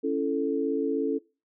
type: chord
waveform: sine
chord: A major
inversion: first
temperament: equal with one note detuned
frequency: 277.2 / 333.7 / 440 Hz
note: C#4 / E4 / A4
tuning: 0 / +21 / 0 cents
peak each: -28 / -31 / -27 dBFS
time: 0.03-1.19 s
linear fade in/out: 20 ms
effects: noise-tail reverb RT60 0.3 s tail -21 dB re dry